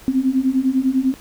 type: beating tone pair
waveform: sine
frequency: 256.2 / 266.2 Hz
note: C4 / C4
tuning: -36 / +30 cents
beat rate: 10 Hz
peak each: -19 / -17 dBFS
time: 0.08-1.14 s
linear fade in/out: 0 ms
effects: pink hiss -44 dBFS RMS until 1.2 s